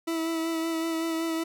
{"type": "tone with vibrato", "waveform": "40% pulse", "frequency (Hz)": 327.1, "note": "E4", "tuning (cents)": -13, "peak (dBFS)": -26, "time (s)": [0.07, 1.44], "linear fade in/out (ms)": 10, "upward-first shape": "sine", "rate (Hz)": 5.3, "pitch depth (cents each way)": 21, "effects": []}